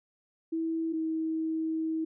sine tone pair in turn, 325.8 / 320.2 Hz, E4 / D#4, -20 / +50 cents, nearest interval unison, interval 30 cents, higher first, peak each -28 dBFS, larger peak neither, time 0.52-0.93 / 0.93-2.05 s, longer second, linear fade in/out 10 ms, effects none

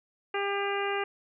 harmonic tone, 400.2 Hz, G4, 36 cents sharp, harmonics 1 / 2 / 3 / 4 / 5 / 6 / 7, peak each -31 / -34 / -36 / -37 / -38 / -39 / -39 dBFS, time 0.34-1.04 s, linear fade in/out 5 ms, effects none

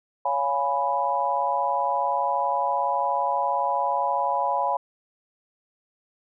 sine chord, C# dominant seventh, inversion none, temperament equal with one note detuned, 560.2 / 698.5 / 830.6 / 987.8 Hz, C#5 / E#5 / G#5 / B5, +18 / 0 / 0 / 0 cents, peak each -29 / -29 / -26 / -25 dBFS, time 0.25-4.77 s, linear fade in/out 5 ms, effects none

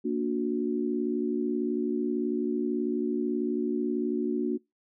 sine chord, Bb augmented, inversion none, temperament just, 233.1 / 291.4 / 364.2 Hz, Bb3 / D4 / F#4, 0 / -13 / -27 cents, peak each -30 dBFS, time 0.04-4.58 s, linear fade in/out 20 ms, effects noise-tail reverb RT60 0.2 s tail -24 dB re dry

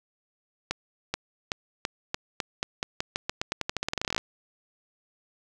accelerating click train, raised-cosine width 0.2 ms, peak -10 dBFS, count 28, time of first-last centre 0.71-4.18 s, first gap 430 ms, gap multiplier 0.88, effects none

